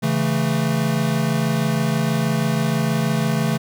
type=chord; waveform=square; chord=A major; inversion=first; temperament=equal; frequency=138.59 / 164.81 / 220 Hz; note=C#3 / E3 / A3; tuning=0 / 0 / 0 cents; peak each=-23 dBFS; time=0.02-3.58 s; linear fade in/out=20 ms; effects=none